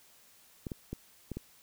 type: clicks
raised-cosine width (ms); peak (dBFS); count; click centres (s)
3; -24; 5; 0.668 / 0.718 / 0.93 / 1.317 / 1.37
effects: white hiss -61 dBFS RMS until 1.62 s